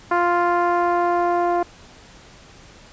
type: tone with low-pass filter sweep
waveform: 10% pulse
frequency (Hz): 349.2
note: F4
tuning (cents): 0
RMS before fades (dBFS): -19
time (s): 0.11-1.63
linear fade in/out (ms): 5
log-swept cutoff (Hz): 1200 to 740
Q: 1.4
effects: pink hiss -46 dBFS RMS until 2.92 s + resampled to 16000 Hz